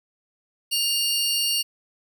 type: tone pair together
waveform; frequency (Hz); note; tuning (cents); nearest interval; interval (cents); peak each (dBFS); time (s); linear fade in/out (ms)
sawtooth; 2814 / 4485; F7 / C#8; +12 / +19; minor sixth; 807; -21; 0.71-1.63; 20
effects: none